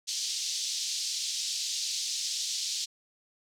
white band-pass noise, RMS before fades -33 dBFS, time 0.07-2.86 s, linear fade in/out 20 ms, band 3600 to 6400 Hz, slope 24 dB/octave, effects none

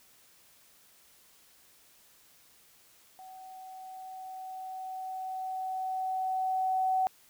sine tone with level ramp, 753 Hz, F#5, 30 cents sharp, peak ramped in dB -46 to -24 dBFS, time 3.19-7.07 s, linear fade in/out 0 ms, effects white hiss -61 dBFS RMS until 7.29 s

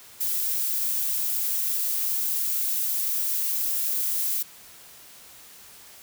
violet noise, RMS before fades -26 dBFS, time 0.2-4.43 s, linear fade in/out 10 ms, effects white hiss -48 dBFS RMS until 6.02 s

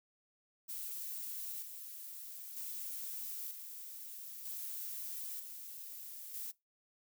violet noise with tremolo, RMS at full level -43 dBFS, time 0.68-6.52 s, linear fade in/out 20 ms, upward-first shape square, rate 0.53 Hz, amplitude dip 45%, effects noise-tail reverb RT60 0.2 s tail -21 dB re dry

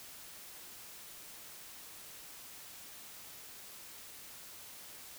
silence, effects white hiss -51 dBFS RMS until 5.18 s

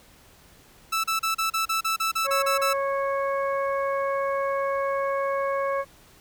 sawtooth tone bursts, 1318.5 Hz, E6, in tune, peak -19 dBFS, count 12, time 0.92-2.734 s, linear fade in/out 10 ms, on 120 ms, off 34 ms
harmonic tone, 551 Hz, C#5, 11 cents flat, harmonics 1 / 2 / 3 / 4, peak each -25 / -28 / -36 / -39 dBFS, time 2.24-5.85 s, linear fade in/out 50 ms
effects pink hiss -54 dBFS RMS until 6.2 s

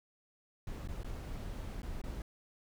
brown noise with dropouts, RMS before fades -41 dBFS, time 0.67-2.22 s, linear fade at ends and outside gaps 2 ms, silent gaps 0.875-0.886 / 1.033-1.045 / 1.819-1.83 / 2.016-2.038 s, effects none

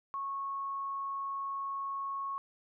sine tone, 1100 Hz, C#6, 14 cents flat, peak -34 dBFS, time 0.14-2.38 s, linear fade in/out 0 ms, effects none

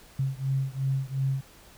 sine beating tone pair, 133.5 / 136.3 Hz, C3 / C#3, +35 / -29 cents, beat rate 2.8 Hz, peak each -28 / -29 dBFS, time 0.19-1.41 s, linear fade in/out 5 ms, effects pink hiss -53 dBFS RMS until 1.77 s

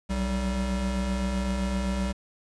square tone pair together, 61.8 / 193.17 Hz, B1 / G3, +2 / -25 cents, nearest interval octave + minor sixth, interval 1973 cents, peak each -29 / -29 dBFS, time 0.09-2.13 s, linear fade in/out 20 ms, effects resampled to 22050 Hz + 9-bit

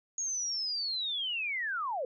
sine linear sweep, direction down, 6645 to 472.6 Hz, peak -31 dBFS, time 0.18-2.05 s, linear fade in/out 2 ms, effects none

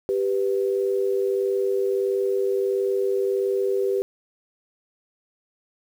sine tone pair together, 392.4 / 493.9 Hz, G4 / B4, +2 / 0 cents, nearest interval major third, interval 398 cents, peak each -21 / -26 dBFS, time 0.09-4.02 s, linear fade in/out 0 ms, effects 8-bit

